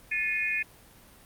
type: tone cluster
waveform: sine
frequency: 1749 / 2145 / 2477 Hz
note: A6 / C7 / D#7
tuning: -11 / +42 / -8 cents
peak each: -33 / -32 / -28 dBFS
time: 0.11-0.63 s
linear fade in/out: 10 ms
effects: pink hiss -54 dBFS RMS until 1.25 s + Opus 32 kbps